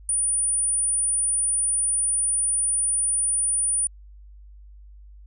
sine tone, 9440 Hz, D9, 8 cents sharp, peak -20 dBFS, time 0.09-3.87 s, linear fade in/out 2 ms, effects added 50 Hz sine -43 dBFS peak until 5.26 s

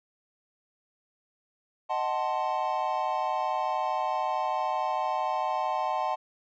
triangle chord, D# diminished seventh, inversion none, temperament equal with one note detuned, 622.3 / 746.9 / 880 / 1046.5 Hz, D#5 / F#5 / A5 / C6, 0 / +16 / 0 / 0 cents, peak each -32 / -29 / -29 / -31 dBFS, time 1.89-6.16 s, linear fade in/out 20 ms, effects resampled to 16000 Hz

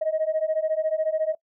sine beating tone pair, 622.3 / 636.3 Hz, D#5 / D#5, 0 / +39 cents, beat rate 14 Hz, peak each -24 dBFS, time 0.01-1.35 s, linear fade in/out 10 ms, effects noise-tail reverb RT60 0.1 s tail -21 dB re dry + tanh soft clip ceiling -16 dBFS

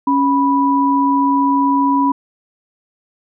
sine tone pair together, 277.1 / 984 Hz, C#4 / B5, -1 / -7 cents, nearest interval octave + minor seventh, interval 2194 cents, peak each -14 dBFS, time 0.07-2.12 s, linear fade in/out 5 ms, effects none

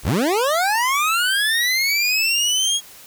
25% pulse linear sweep, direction up, 32.88 to 3322 Hz, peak -13 dBFS, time 0.03-2.81 s, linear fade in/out 50 ms, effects white hiss -43 dBFS RMS until 3.06 s

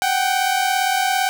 sawtooth tone pair together, 746.4 / 784 Hz, F#5 / G5, +15 / 0 cents, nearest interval minor second, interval 85 cents, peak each -16 dBFS, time 0.02-1.29 s, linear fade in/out 0 ms, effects none

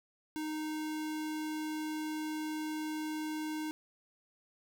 square tone, 309.2 Hz, D#4, 11 cents flat, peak -36 dBFS, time 0.36-3.71 s, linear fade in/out 0 ms, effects none

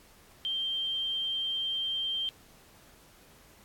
sine tone, 3155 Hz, G7, 10 cents sharp, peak -29 dBFS, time 0.45-2.29 s, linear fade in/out 0 ms, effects pink hiss -58 dBFS RMS until 3.64 s + AAC 64 kbps

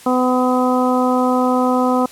harmonic tone, 252.6 Hz, B3, 39 cents sharp, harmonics 1 / 2 / 3 / 4 / 5, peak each -16 / -19 / -21 / -22 / -23 dBFS, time 0.06-2.06 s, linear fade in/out 5 ms, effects white hiss -41 dBFS RMS until 2.11 s + low-pass 12000 Hz 12 dB/octave

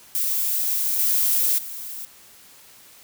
violet noise with level steps, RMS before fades -23 / -20 / -34 dBFS, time 0.15-2.05 s, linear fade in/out 0 ms, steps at 0.99 / 1.58 s, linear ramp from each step 5 ms, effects white hiss -49 dBFS RMS until 3.03 s

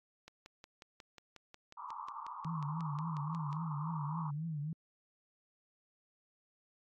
click train, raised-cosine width 0.2 ms, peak -34 dBFS, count 19, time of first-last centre 0.28-3.529 s, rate 5.54 Hz
white band-pass noise, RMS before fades -45 dBFS, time 1.77-4.31 s, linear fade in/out 10 ms, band 880 to 1200 Hz, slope 96 dB/octave
sine tone with vibrato, 154.9 Hz, D#3, 7 cents flat, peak -36 dBFS, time 2.45-4.73 s, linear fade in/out 2 ms, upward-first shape triangle, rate 3.6 Hz, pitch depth 150 cents each way
effects AAC 64 kbps

